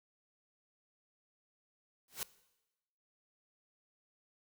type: noise with exponential growth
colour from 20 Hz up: white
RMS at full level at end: -34 dBFS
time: 2.08-2.23 s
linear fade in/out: 2 ms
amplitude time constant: 31 ms
effects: noise-tail reverb RT60 1.0 s tail -19 dB re dry